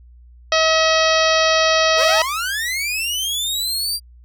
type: harmonic tone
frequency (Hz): 640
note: D#5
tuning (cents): +49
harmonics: 1 / 2 / 3 / 4 / 5 / 6 / 7 / 8 / 9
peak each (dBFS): -17 / -20 / -22 / -23 / -24 / -25 / -25 / -26 / -27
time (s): 0.52-2.22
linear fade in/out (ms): 2
type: linear sweep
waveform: sawtooth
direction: up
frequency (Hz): 419.7 to 4775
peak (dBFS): -17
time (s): 1.96-4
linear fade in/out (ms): 50
effects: added 60 Hz sine -42 dBFS peak until 4.24 s